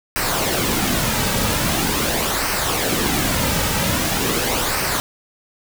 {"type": "noise with flanger", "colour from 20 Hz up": "pink", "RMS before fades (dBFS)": -20, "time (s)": [0.16, 5], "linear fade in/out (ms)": 0, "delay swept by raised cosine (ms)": [0.28, 2.88], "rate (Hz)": 0.43, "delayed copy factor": -0.5, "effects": []}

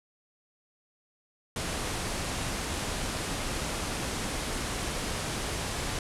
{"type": "low-pass noise", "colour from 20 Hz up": "pink", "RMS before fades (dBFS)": -33, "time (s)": [1.56, 5.99], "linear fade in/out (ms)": 2, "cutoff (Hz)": 11000, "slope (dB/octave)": 48, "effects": []}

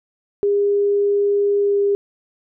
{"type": "tone with pitch glide", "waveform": "sine", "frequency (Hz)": [405.4, 402.8], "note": ["G#4", "G4"], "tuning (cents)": [-42, 47], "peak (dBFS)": -14, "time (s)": [0.43, 1.95], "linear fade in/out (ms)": 0, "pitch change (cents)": -11, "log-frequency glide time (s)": [1.59, 1.79], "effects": []}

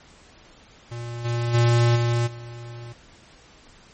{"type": "tone with level steps", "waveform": "square", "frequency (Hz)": 118.5, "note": "A#2", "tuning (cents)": 29, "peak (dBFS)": [-31, -23, -16, -20, -36], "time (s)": [0.91, 2.93], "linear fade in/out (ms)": 10, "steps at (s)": [1.24, 1.53, 1.95, 2.26], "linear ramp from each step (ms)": 20, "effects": ["pink hiss -51 dBFS RMS until 3.93 s", "MP3 32 kbps"]}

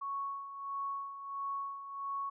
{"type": "tone with tremolo", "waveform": "sine", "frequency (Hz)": 1108.7, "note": "C#6", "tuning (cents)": 0, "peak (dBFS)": -34, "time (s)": [0.01, 2.3], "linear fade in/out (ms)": 10, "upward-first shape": "sine", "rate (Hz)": 1.5, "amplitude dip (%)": 65, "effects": []}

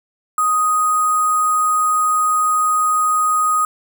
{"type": "tone with sample-and-hold", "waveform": "sine", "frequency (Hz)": 1246, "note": "D#6", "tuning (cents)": 2, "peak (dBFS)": -13, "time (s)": [0.38, 3.65], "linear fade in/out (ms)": 2, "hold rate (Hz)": 8820, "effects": []}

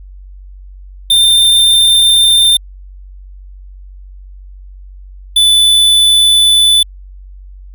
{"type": "tone pair in turn", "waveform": "square", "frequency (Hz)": [3593, 3491], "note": ["A7", "A7"], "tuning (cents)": [36, -14], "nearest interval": "unison", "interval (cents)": 50, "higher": "first", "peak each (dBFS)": -6, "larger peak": "neither", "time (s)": [[1.1, 2.57], [5.36, 6.83]], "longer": "neither", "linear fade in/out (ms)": 5, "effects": ["added 47 Hz sine -30 dBFS peak until 7.74 s"]}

